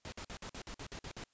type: noise bursts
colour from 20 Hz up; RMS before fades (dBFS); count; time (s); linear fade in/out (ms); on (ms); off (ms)
pink; -45; 10; 0.05-1.238; 0; 72; 52
effects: white hiss -75 dBFS RMS until 1.33 s + resampled to 16000 Hz